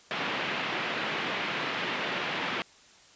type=band-pass noise; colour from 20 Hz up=white; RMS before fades=-32 dBFS; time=0.11-2.62 s; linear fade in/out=0 ms; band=140 to 3000 Hz; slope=24 dB/octave; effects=white hiss -56 dBFS RMS until 3.15 s + resampled to 16000 Hz